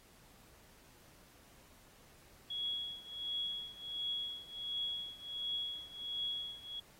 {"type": "tone with tremolo", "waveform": "sine", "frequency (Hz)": 3339, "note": "G#7", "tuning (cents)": 9, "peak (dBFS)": -34, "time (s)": [2.5, 6.8], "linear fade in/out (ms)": 5, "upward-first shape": "triangle", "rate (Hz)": 1.4, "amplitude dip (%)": 90, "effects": ["pink hiss -63 dBFS RMS until 6.99 s", "AAC 48 kbps"]}